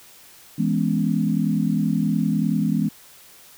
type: chord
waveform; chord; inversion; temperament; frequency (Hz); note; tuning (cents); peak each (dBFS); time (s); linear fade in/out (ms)
sine; C# minor seventh; first; equal; 164.81 / 207.7 / 246.9 / 277.2; E3 / G#3 / B3 / C#4; 0 / 0 / 0 / 0; -23 / -22 / -25 / -27; 0.58-2.89; 10
effects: white hiss -48 dBFS RMS until 3.57 s